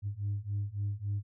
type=beating tone pair; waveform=sine; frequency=99.8 / 103.4 Hz; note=G2 / G#2; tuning=+32 / -7 cents; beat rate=3.6 Hz; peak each=-34 / -33 dBFS; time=0.02-1.23 s; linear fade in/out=50 ms; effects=tanh soft clip ceiling -27 dBFS